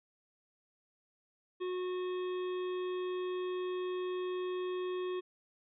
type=harmonic tone; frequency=364.8 Hz; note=F#4; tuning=24 cents flat; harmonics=1 / 3 / 5 / 7 / 9 / 10; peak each=-34 / -46 / -54 / -54 / -54 / -60 dBFS; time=1.6-5.21 s; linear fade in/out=20 ms; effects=none